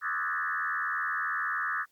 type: tone with frequency modulation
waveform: sine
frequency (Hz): 1480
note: F#6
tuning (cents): 0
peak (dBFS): -28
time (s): 0.01-1.86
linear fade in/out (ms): 50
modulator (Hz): 81.6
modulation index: 3.9
effects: white hiss -70 dBFS RMS until 1.91 s + Opus 48 kbps